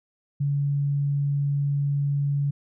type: tone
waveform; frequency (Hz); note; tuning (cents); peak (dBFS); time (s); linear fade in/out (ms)
sine; 142.1; C#3; +43; -21; 0.4-2.51; 10
effects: none